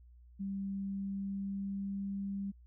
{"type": "tone with pitch glide", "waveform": "sine", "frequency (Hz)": [196, 197.59], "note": ["G3", "G3"], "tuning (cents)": [0, 14], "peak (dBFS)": -35, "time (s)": [0.39, 2.52], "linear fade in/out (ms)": 20, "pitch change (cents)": 14, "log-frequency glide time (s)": [0.7, 2.12], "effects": ["added 60 Hz sine -55 dBFS peak until 2.66 s"]}